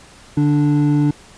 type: tone pair together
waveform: triangle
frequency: 146.83 / 293.5 Hz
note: D3 / D4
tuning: 0 / -1 cents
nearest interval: octave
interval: 1199 cents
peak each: -13 dBFS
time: 0.37-1.11 s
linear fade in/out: 5 ms
effects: pink hiss -44 dBFS RMS until 1.37 s + resampled to 22050 Hz